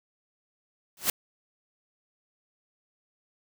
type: noise with exponential growth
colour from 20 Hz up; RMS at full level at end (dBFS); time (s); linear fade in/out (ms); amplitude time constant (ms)
white; -20; 0.97-1.1; 2; 28
effects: none